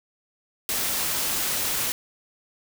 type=noise; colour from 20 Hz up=white; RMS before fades=-26 dBFS; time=0.69-1.92 s; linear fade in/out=0 ms; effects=none